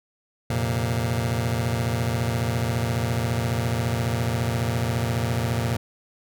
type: chord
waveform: sawtooth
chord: F suspended fourth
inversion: none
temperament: just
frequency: 87.31 / 116.41 / 130.96 Hz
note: F2 / Bb2 / C3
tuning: 0 / -2 / +2 cents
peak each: -25 / -20 / -25 dBFS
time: 0.5-5.77 s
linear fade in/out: 5 ms
effects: none